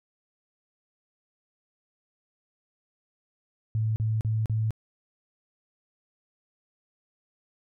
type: tone bursts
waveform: sine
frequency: 110 Hz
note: A2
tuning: in tune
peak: -23 dBFS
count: 4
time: 3.75-4.707 s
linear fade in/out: 0 ms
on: 210 ms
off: 39 ms
effects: none